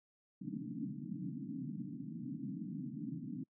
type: band-pass noise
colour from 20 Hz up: white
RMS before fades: -43 dBFS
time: 0.41-3.44 s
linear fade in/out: 10 ms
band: 130 to 300 Hz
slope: 96 dB/octave
effects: noise-tail reverb RT60 0.1 s tail -26 dB re dry